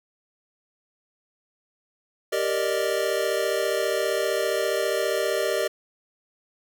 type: chord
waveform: square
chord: Eb major seventh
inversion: first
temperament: equal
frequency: 392 / 466.2 / 587.3 / 622.3 Hz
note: G4 / Bb4 / D5 / Eb5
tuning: 0 / 0 / 0 / 0 cents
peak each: -29 dBFS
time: 2.32-5.68 s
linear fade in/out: 10 ms
effects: none